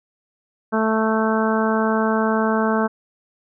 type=harmonic tone; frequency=220.2 Hz; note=A3; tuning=2 cents sharp; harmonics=1 / 2 / 3 / 4 / 5 / 6 / 7; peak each=-20 / -23 / -25 / -26 / -27 / -28 / -28 dBFS; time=0.72-2.88 s; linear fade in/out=20 ms; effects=none